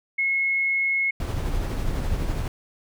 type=tone; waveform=sine; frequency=2174 Hz; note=C#7; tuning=34 cents flat; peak=-20 dBFS; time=0.18-1.11 s; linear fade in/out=10 ms
type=noise with tremolo; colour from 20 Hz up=brown; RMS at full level=-24 dBFS; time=1.2-2.48 s; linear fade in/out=2 ms; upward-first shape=triangle; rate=12 Hz; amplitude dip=35%
effects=none